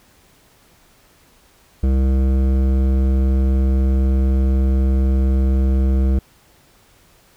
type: tone with hard clipping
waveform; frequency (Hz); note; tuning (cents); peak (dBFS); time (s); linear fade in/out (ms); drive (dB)
sine; 66; C2; +16; -15; 1.83-6.19; 5; 13
effects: pink hiss -53 dBFS RMS until 7.36 s